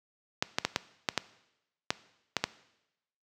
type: clicks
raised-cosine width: 0.2 ms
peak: -8 dBFS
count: 9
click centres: 0.425 / 0.585 / 0.65 / 0.761 / 1.088 / 1.177 / 1.905 / 2.367 / 2.44 s
effects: noise-tail reverb RT60 0.9 s tail -18 dB re dry + high-pass 100 Hz 12 dB/octave